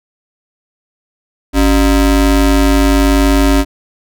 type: ring-modulated tone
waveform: square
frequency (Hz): 164.5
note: E3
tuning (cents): -3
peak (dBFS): -5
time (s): 1.53-3.65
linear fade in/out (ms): 50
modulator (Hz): 114
effects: none